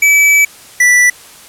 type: tone pair in turn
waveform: square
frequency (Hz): 2300 / 1968.6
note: D7 / B6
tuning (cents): -37 / -6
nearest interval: minor third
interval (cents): 269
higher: first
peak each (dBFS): -6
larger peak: neither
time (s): 0.02-0.45 / 0.8-1.1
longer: first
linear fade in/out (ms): 5
effects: white hiss -37 dBFS RMS until 1.48 s + low-pass 12000 Hz 12 dB/octave